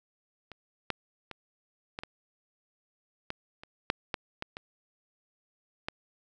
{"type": "clicks", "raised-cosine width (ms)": 0.3, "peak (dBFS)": [-28, -13, -24, -20, -22, -18, -29, -9, -14, -18, -23, -16], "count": 12, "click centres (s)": [0.517, 0.903, 1.313, 1.989, 2.035, 3.304, 3.635, 3.901, 4.142, 4.424, 4.569, 5.885], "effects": []}